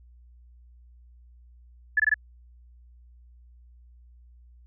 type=tone bursts; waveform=sine; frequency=1719 Hz; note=A6; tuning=41 cents flat; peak=-17 dBFS; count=4; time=1.97-2.142 s; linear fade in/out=5 ms; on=28 ms; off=20 ms; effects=added 60 Hz sine -50 dBFS peak until 4.66 s